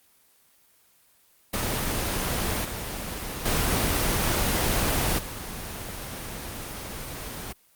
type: noise with level steps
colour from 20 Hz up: pink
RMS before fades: -27 / -33 / -24 / -35 dBFS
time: 1.53-7.53 s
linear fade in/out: 10 ms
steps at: 2.64 / 3.45 / 5.18 s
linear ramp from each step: 10 ms
effects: white hiss -61 dBFS RMS until 7.75 s + Opus 24 kbps